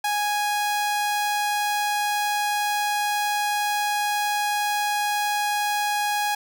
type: tone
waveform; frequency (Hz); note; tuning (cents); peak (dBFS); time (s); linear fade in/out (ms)
sawtooth; 829; G#5; -3; -18; 0.04-6.35; 5
effects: none